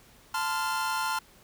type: chord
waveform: 45% pulse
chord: F major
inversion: first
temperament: equal with one note detuned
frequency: 880 / 1032.1 / 1396.9 Hz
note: A5 / C6 / F6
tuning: 0 / -24 / 0 cents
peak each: -32 dBFS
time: 0.34-1.19 s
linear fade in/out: 5 ms
effects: pink hiss -57 dBFS RMS until 1.43 s